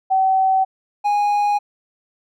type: tone pair in turn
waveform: sine / triangle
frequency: 763 / 824.2 Hz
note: G5 / G#5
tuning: -47 / -13 cents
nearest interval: minor second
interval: 134 cents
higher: second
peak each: -13 dBFS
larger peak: neither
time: 0.1-0.65 / 1.04-1.59 s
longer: neither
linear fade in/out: 20 ms
effects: none